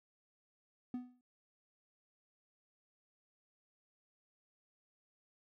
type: tone with exponential decay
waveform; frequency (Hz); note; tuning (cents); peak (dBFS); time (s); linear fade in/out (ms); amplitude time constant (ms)
triangle; 248.5; B3; +11; -33; 0.94-1.21; 2; 57
effects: none